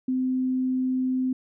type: tone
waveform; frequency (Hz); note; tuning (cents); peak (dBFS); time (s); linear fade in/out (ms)
sine; 257.4; C4; -28; -22; 0.08-1.33; 5
effects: none